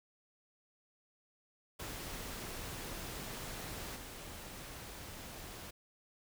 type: noise with level steps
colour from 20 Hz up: pink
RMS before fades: -44 / -48 dBFS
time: 1.79-5.71 s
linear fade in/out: 10 ms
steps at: 3.95 s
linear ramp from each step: 20 ms
effects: none